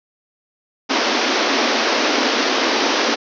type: band-pass noise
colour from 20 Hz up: pink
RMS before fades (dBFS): -18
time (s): 0.89-3.16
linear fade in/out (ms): 20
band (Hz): 230 to 6000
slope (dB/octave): 96
effects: none